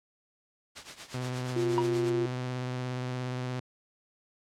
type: noise with tremolo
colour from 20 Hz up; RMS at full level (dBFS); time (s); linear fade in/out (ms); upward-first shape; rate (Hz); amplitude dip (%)
white; -39; 0.75-2.11; 20; triangle; 8.4; 85
type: tone with vibrato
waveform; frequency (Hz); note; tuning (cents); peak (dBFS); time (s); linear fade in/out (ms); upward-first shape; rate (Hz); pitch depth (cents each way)
sawtooth; 126.2; B2; +38; -28; 1.14-3.6; 5; sine; 17; 20
type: tone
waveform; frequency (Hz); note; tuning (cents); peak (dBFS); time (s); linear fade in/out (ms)
sine; 351.5; F4; +11; -26; 1.56-2.26; 5
type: tone with exponential decay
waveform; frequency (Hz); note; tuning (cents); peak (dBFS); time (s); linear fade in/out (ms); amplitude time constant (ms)
triangle; 956; A#5; +43; -20; 1.78-1.87; 0; 19
effects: low-pass 6000 Hz 12 dB/octave